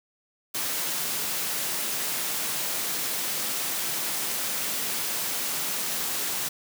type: high-pass noise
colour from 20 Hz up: white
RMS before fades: -29 dBFS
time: 0.54-6.49 s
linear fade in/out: 10 ms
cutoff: 120 Hz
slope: 48 dB/octave
effects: none